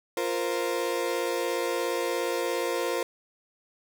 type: chord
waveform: 35% pulse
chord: F suspended fourth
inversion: none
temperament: equal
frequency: 349.2 / 466.2 / 523.3 Hz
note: F4 / Bb4 / C5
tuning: 0 / 0 / 0 cents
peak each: -30 / -29 / -29 dBFS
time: 0.17-3.03 s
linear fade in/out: 2 ms
effects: none